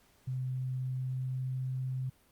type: tone with pitch glide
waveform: sine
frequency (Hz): 128.8 to 129.77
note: C3 to C3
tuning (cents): -27 to -14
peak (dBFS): -32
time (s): 0.27-2.1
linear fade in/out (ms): 10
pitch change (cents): +13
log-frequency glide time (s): 0.66-1.75
effects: pink hiss -66 dBFS RMS until 2.31 s + Opus 48 kbps